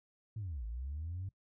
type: linear two-way sweep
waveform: sine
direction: down then up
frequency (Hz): 114.7 to 52.6 to 98.3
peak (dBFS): -37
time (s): 0.36-1.29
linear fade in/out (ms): 5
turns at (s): 0.65
effects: noise-tail reverb RT60 0.1 s tail -20 dB re dry + tanh soft clip ceiling -34 dBFS